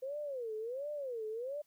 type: tone with vibrato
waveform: sine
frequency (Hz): 507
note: B4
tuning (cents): +45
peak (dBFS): -37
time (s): 0.02-1.62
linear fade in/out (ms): 10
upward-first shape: sine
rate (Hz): 1.4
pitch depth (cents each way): 280
effects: white hiss -75 dBFS RMS until 1.66 s